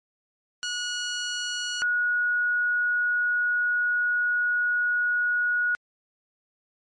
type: tone pair in turn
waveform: 15% pulse / sine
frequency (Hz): 1455 / 1455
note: F#6 / F#6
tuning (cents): -29 / -29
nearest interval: unison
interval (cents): 0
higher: neither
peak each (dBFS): -21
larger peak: neither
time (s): 0.63-1.82 / 1.82-5.75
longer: second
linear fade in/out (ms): 0
effects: MP3 48 kbps